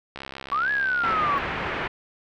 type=click train; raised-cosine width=0.3 ms; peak=-19 dBFS; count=66; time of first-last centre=0.16-1.124 s; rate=67.4 Hz
type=exponential two-way sweep; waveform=sine; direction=up then down; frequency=1105 to 1711 to 1105 Hz; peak=-21 dBFS; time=0.52-1.38 s; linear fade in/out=0 ms; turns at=0.71 s
type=low-pass noise; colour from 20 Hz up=white; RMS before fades=-29 dBFS; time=1.03-1.88 s; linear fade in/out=10 ms; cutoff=2300 Hz; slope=24 dB/octave
effects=none